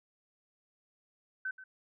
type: tone with echo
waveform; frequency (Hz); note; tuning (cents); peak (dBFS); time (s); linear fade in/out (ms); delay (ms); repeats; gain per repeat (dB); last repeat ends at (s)
sine; 1527; G6; -46; -33; 1.45-1.51; 5; 130; 1; -14; 1.64
effects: none